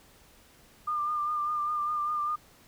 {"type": "tone with vibrato", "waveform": "sine", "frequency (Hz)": 1201, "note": "D6", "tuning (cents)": 38, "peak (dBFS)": -27, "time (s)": [0.87, 2.36], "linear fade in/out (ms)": 10, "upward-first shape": "sine", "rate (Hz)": 5, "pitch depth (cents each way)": 30, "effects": ["pink hiss -58 dBFS RMS until 2.67 s"]}